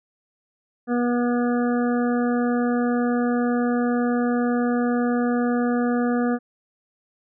harmonic tone, 242 Hz, B3, 35 cents flat, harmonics 1 / 2 / 3 / 5 / 6 / 7, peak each -20 / -26 / -30 / -34 / -36 / -37 dBFS, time 0.87-6.39 s, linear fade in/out 50 ms, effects none

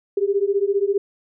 sine beating tone pair, 392 / 407 Hz, G4 / G#4, 0 / -35 cents, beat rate 15 Hz, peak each -20 dBFS, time 0.17-0.98 s, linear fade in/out 5 ms, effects none

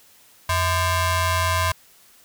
sawtooth ring-modulated tone, 557 Hz, C#5, 8 cents sharp, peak -12 dBFS, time 0.49-1.72 s, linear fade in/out 5 ms, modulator 469 Hz, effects white hiss -53 dBFS RMS until 2.24 s

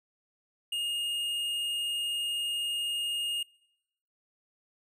triangle tone with hard clipping, 2844 Hz, F7, 31 cents sharp, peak -31 dBFS, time 0.72-3.43 s, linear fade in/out 5 ms, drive 11 dB, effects noise-tail reverb RT60 0.9 s tail -26 dB re dry

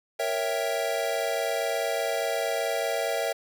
square chord, A# diminished seventh, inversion none, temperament equal, 466.2 / 554.4 / 659.3 / 784 Hz, A#4 / C#5 / E5 / G5, 0 / 0 / 0 / 0 cents, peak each -33 / -32 / -30 / -35 dBFS, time 0.19-3.33 s, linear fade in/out 10 ms, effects none

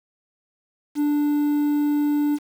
triangle tone with quantisation, 293.7 Hz, D4, in tune, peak -16 dBFS, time 0.95-2.39 s, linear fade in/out 50 ms, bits 7, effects none

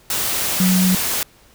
sine tone in noise, 184.7 Hz, F#3, 3 cents flat, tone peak -13 dBFS, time 0.6-0.95 s, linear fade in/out 2 ms, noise white, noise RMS -21 dBFS, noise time 0.1-1.23 s, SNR +5 dB, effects pink hiss -51 dBFS RMS until 1.54 s

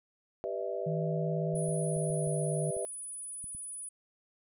sine chord, E minor seventh, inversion first, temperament equal with one note detuned, 392 / 493.9 / 601.1 / 659.3 Hz, G4 / B4 / D5 / E5, 0 / 0 / +40 / 0 cents, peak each -38 dBFS, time 0.44-2.85 s, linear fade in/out 0 ms
sine tone with pitch glide, 159.1 to 152.71 Hz, D#3 to D#3, +39 to -32 cents, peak -31 dBFS, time 0.86-2.71 s, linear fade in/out 10 ms, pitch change -71 cents, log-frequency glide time 1.73-2.33 s
clicks, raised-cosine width 5 ms, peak -38 dBFS, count 8, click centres 1.543 / 1.688 / 1.965 / 2.102 / 2.272 / 2.767 / 3.442 / 3.549 s
sine tone, 9890 Hz, D#9, 12 cents flat, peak -39 dBFS, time 1.55-3.89 s, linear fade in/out 5 ms
effects none

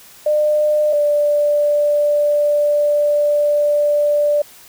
sine tone pair in turn, 602 / 587.9 Hz, D5 / D5, +43 / +2 cents, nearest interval unison, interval 41 cents, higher first, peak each -12 dBFS, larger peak neither, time 0.26-0.93 / 0.93-4.42 s, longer second, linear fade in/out 5 ms, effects white hiss -43 dBFS RMS until 4.68 s

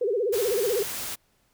sine tone with vibrato, 440 Hz, A4, in tune, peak -22 dBFS, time 0.01-0.83 s, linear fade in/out 5 ms, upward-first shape sine, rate 16 Hz, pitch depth 230 cents each way
white noise, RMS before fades -33 dBFS, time 0.32-1.16 s, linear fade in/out 20 ms
effects pink hiss -67 dBFS RMS until 1.53 s

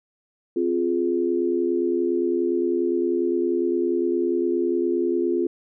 sine chord, F minor, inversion second, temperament just, 261.9 / 349.2 / 419.1 Hz, C4 / F4 / Ab4, +2 / 0 / +16 cents, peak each -27 / -21 / -27 dBFS, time 0.56-5.47 s, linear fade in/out 5 ms, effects none

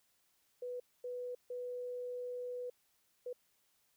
sine tone bursts at uneven times, 493.9 Hz, B4, in tune, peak -39 dBFS, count 4, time 0.62-0.8 / 1.04-1.35 / 1.5-2.7 / 3.26-3.33 s, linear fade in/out 5 ms, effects white hiss -75 dBFS RMS until 3.96 s

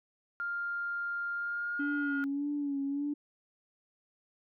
sine tone with pitch glide, 1400 to 1425.3 Hz, F6 to F6, +4 to +35 cents, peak -32 dBFS, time 0.4-2.24 s, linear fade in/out 0 ms, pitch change +31 cents, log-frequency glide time 1.34-1.82 s
sine tone with vibrato, 284 Hz, C#4, 42 cents sharp, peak -30 dBFS, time 1.79-3.14 s, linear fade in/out 10 ms, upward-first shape sine, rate 1.7 Hz, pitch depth 47 cents each way
effects tanh soft clip ceiling -23 dBFS

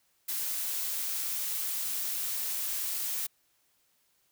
blue noise, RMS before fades -33 dBFS, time 0.28-3.27 s, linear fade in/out 10 ms, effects white hiss -71 dBFS RMS until 4.31 s

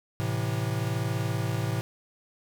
square chord, A minor, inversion none, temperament equal, 110 / 130.81 / 164.81 Hz, A2 / C3 / E3, 0 / 0 / 0 cents, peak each -30 / -32 / -35 dBFS, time 0.2-1.81 s, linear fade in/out 0 ms, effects none

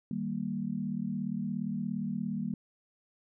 sine chord, Eb major, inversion none, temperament equal, 155.56 / 196 / 233.1 Hz, Eb3 / G3 / Bb3, 0 / 0 / 0 cents, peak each -39 / -34 / -35 dBFS, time 0.11-2.54 s, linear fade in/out 2 ms, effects none

